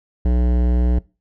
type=tone with hard clipping; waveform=sine; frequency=60.8 Hz; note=B1; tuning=26 cents flat; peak=-16 dBFS; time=0.25-0.99 s; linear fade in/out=5 ms; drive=16 dB; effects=noise-tail reverb RT60 0.3 s tail -22 dB re dry